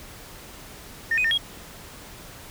sine tone with pitch steps, 1821 / 2500 / 1815 / 3285 Hz, A#6 / D#7 / A#6 / G#7, -41 / +8 / -47 / -20 cents, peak -18 dBFS, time 1.11-1.378 s, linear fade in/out 5 ms, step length 67 ms, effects tanh soft clip ceiling -16 dBFS + pink hiss -43 dBFS RMS until 2.5 s

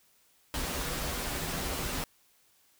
pink noise with comb filter, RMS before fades -34 dBFS, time 0.54-2.04 s, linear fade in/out 0 ms, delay 9.4 ms, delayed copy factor -0.65, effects white hiss -66 dBFS RMS until 2.79 s

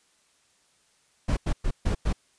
brown noise bursts at uneven times, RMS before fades -24 dBFS, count 5, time 1.28-1.37 / 1.46-1.53 / 1.64-1.71 / 1.85-1.95 / 2.05-2.13 s, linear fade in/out 10 ms, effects white hiss -65 dBFS RMS until 2.38 s + resampled to 22050 Hz

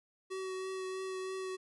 square tone with vibrato, 377.2 Hz, F#4, 33 cents sharp, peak -38 dBFS, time 0.3-1.57 s, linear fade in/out 20 ms, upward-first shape triangle, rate 3.1 Hz, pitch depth 15 cents each way, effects resampled to 24000 Hz

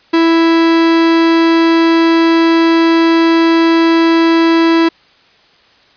45% pulse tone, 330 Hz, E4, 2 cents sharp, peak -7 dBFS, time 0.13-4.89 s, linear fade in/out 10 ms, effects white hiss -48 dBFS RMS until 5.96 s + resampled to 11025 Hz

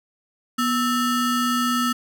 square ring-modulated tone, 776 Hz, G5, 18 cents flat, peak -17 dBFS, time 0.58-1.93 s, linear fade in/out 10 ms, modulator 532 Hz, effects none

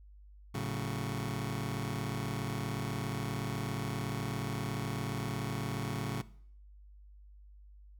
sawtooth chord, F# minor, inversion first, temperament just, 111 / 138.75 / 185 Hz, A2 / C#3 / F#3, +16 / +2 / 0 cents, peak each -34 / -33 / -37 dBFS, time 0.54-6.22 s, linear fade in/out 10 ms, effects noise-tail reverb RT60 0.6 s tail -19 dB re dry + added 50 Hz sine -52 dBFS peak until 7.99 s

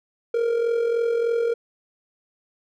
triangle tone with amplitude modulation, 466.2 Hz, A#4, in tune, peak -15 dBFS, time 0.34-1.54 s, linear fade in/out 5 ms, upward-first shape sine, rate 43.3 Hz, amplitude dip 55%, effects none

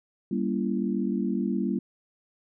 sine chord, G diminished seventh, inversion none, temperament just, 196 / 235.2 / 282.2 / 338.7 Hz, G3 / Bb3 / Db4 / Fb4, 0 / +16 / +31 / +47 cents, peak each -28 / -29 / -33 / -32 dBFS, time 0.31-1.79 s, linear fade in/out 5 ms, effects none

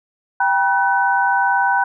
sine tone cluster, 787 / 965 / 1506 Hz, G5 / B5 / F#6, +7 / -40 / +30 cents, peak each -18 dBFS, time 0.4-1.84 s, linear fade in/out 5 ms, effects none

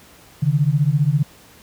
sine beating tone pair, 138.59 / 153.59 Hz, C#3 / D#3, 0 / -22 cents, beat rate 15 Hz, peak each -17 dBFS, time 0.42-1.23 s, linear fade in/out 10 ms, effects pink hiss -47 dBFS RMS until 1.62 s + high-pass 60 Hz 12 dB/octave

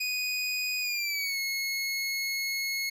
25% pulse tone with pitch glide, 2485 to 2176 Hz, D#7 to C#7, -3 to -33 cents, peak -25 dBFS, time 0-2.9 s, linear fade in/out 10 ms, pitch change -230 cents, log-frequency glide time 0.81-1.39 s, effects none

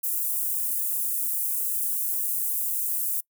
white high-pass noise, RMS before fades -27 dBFS, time 0.03-3.21 s, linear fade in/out 10 ms, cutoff 9500 Hz, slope 24 dB/octave, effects noise-tail reverb RT60 0.1 s tail -25 dB re dry

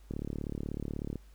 click train, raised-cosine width 3 ms, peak -23 dBFS, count 39, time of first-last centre 0.11-1.157 s, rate 36.3 Hz, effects added 50 Hz sine -52 dBFS peak until 1.34 s + pink hiss -66 dBFS RMS until 1.34 s

